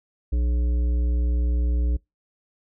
harmonic tone, 60 Hz, B1, 49 cents flat, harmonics 1 / 3 / 5 / 7 / 9, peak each -19 / -39 / -37 / -43 / -47 dBFS, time 0.32-1.97 s, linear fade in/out 10 ms, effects noise-tail reverb RT60 0.2 s tail -26 dB re dry

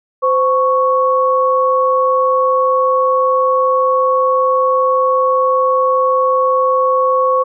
sine tone pair together, 516.5 / 1108.7 Hz, C5 / C#6, -22 / 0 cents, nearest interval octave + minor second, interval 1322 cents, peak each -13 dBFS, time 0.22-7.44 s, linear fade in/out 20 ms, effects none

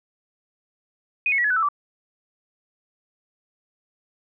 sine tone with pitch steps, 2489 / 2192 / 1930.4 / 1700 / 1497.2 / 1318.5 / 1161.2 Hz, D#7 / C#7 / B6 / G#6 / F#6 / E6 / D6, 0 / -20 / -40 / +40 / +20 / 0 / -20 cents, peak -18 dBFS, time 1.26-1.687 s, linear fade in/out 2 ms, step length 61 ms, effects none

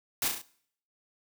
white noise with echo, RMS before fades -29 dBFS, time 0.22-0.28 s, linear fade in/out 2 ms, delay 34 ms, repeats 4, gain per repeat -4 dB, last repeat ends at 0.416 s, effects noise-tail reverb RT60 0.6 s tail -20 dB re dry

